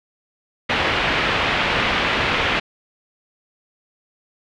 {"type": "low-pass noise", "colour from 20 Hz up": "white", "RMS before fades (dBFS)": -20, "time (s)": [0.69, 2.6], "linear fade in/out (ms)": 10, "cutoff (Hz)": 3000, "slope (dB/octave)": 24, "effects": []}